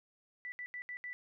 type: tone bursts at uneven times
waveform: sine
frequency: 1975.5 Hz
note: B6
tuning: in tune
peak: -40 dBFS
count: 5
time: 0.45-0.52 / 0.59-0.66 / 0.74-0.82 / 0.89-0.97 / 1.04-1.13 s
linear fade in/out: 0 ms
effects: none